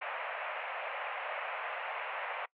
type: band-pass noise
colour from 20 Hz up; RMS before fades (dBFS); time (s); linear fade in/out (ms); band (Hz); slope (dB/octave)
pink; -39; 0.01-2.46; 10; 550 to 2700; 48
effects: noise-tail reverb RT60 0.1 s tail -22 dB re dry